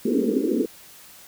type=band-pass noise; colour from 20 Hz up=pink; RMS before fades=-22 dBFS; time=0.05-0.66 s; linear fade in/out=5 ms; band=210 to 480 Hz; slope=96 dB/octave; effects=white hiss -47 dBFS RMS until 1.27 s